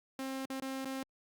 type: tone with dropouts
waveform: sawtooth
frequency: 266.2 Hz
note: C4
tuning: 30 cents sharp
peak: -33 dBFS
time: 0.19-1.03 s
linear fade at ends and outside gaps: 2 ms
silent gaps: 0.455-0.5 / 0.6-0.622 / 0.847-0.855 s
effects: Opus 48 kbps